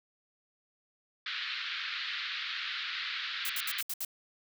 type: band-pass noise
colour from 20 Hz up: white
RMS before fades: -37 dBFS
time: 1.26-3.81 s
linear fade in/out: 2 ms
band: 1300 to 4200 Hz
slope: 48 dB/octave
type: noise bursts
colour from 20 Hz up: blue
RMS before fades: -35 dBFS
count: 6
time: 3.45-4.049 s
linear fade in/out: 2 ms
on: 44 ms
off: 67 ms
effects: none